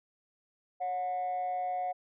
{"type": "tone pair together", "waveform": "sine", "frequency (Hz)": [554.4, 727.5], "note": ["C#5", "F#5"], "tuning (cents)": [0, -29], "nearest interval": "perfect fourth", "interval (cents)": 471, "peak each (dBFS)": [-38, -29], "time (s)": [0.8, 1.93], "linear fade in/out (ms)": 20, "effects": ["tanh soft clip ceiling -28 dBFS"]}